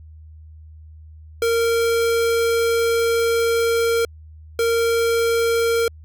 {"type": "tone pair in turn", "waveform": "square", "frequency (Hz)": [462.3, 462.3], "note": ["A#4", "A#4"], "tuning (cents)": [-14, -14], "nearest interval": "unison", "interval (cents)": 0, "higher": "neither", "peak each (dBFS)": [-17, -17], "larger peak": "neither", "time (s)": [[1.42, 4.05], [4.59, 5.88]], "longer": "first", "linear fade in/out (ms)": 2, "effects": ["added 78 Hz sine -39 dBFS peak until 6.04 s"]}